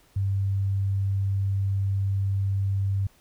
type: tone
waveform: sine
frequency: 98 Hz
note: G2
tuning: in tune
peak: -22 dBFS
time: 0.16-3.07 s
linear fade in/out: 5 ms
effects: pink hiss -60 dBFS RMS until 3.2 s